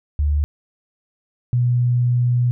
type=tone pair in turn; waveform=sine; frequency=73.42 / 122.41 Hz; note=D2 / B2; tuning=0 / -15 cents; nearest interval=major sixth; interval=885 cents; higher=second; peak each=-15 / -14 dBFS; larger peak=second; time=0.19-0.44 / 1.53-2.51 s; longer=second; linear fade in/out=0 ms; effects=none